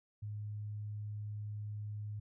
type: tone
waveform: sine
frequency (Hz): 104.9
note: G#2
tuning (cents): +18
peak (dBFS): -39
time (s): 0.22-2.2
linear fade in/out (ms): 10
effects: none